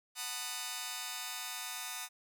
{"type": "chord", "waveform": "5% pulse", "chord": "B dominant seventh", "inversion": "second", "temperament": "just", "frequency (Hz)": [740.8, 889, 987.8, 1234.7], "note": ["F#5", "A5", "B5", "D#6"], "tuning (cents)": [2, 18, 0, -14], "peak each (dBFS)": [-33, -33, -34, -31], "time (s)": [0.15, 2.09], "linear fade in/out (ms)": 50, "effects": []}